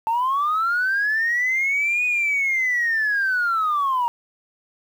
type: linear two-way sweep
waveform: sine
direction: up then down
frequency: 880 to 2489 to 932 Hz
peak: -17 dBFS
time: 0.07-4.08 s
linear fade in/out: 0 ms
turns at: 2.05 s
effects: tanh soft clip ceiling -15 dBFS + 8-bit